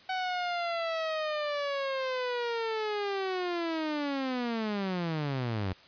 sawtooth linear sweep, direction down, 753 to 89.4 Hz, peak -26 dBFS, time 0.09-5.73 s, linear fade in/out 5 ms, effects white hiss -55 dBFS RMS until 5.87 s + resampled to 11025 Hz

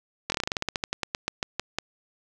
slowing click train, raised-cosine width 0.2 ms, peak -9 dBFS, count 20, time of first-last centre 0.3-1.786 s, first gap 21 ms, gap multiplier 1.13, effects none

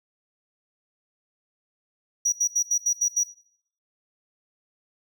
triangle tone bursts, 5800 Hz, F#8, 35 cents flat, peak -17 dBFS, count 7, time 2.25-3.237 s, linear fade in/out 10 ms, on 75 ms, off 77 ms, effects noise-tail reverb RT60 0.6 s tail -19 dB re dry

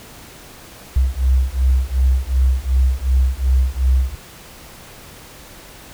sine beating tone pair, 63.5 / 66.2 Hz, B1 / C2, +49 / +21 cents, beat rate 2.7 Hz, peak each -16 dBFS, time 0.96-4.15 s, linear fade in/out 5 ms, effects pink hiss -40 dBFS RMS until 5.93 s

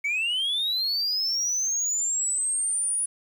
sine linear sweep, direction up, 2217 to 9810 Hz, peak -21 dBFS, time 0.04-3.06 s, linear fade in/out 10 ms, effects tanh soft clip ceiling -22 dBFS + 9-bit

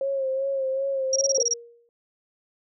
sine tone with vibrato, 538 Hz, C5, 48 cents sharp, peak -23 dBFS, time 0.01-1.42 s, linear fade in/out 2 ms, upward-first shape sine, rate 2.6 Hz, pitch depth 40 cents each way
sine tone bursts, 5650 Hz, F8, 19 cents sharp, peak -19 dBFS, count 8, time 1.13-1.536 s, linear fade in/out 2 ms, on 28 ms, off 26 ms
sine tone with exponential decay, 471.1 Hz, A#4, 18 cents sharp, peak -23 dBFS, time 1.38-1.89 s, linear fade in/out 1 ms, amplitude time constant 110 ms
effects none

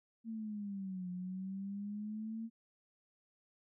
sine exponential two-way sweep, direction down then up, 228.4 to 178.9 to 228.4 Hz, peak -39 dBFS, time 0.24-2.5 s, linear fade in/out 50 ms, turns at 1.1 s, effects none

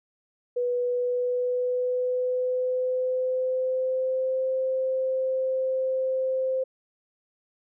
sine tone with pitch glide, 490 to 522.1 Hz, B4 to C5, -14 to -4 cents, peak -23 dBFS, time 0.56-6.64 s, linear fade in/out 10 ms, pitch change +110 cents, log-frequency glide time 0.74-4.47 s, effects none

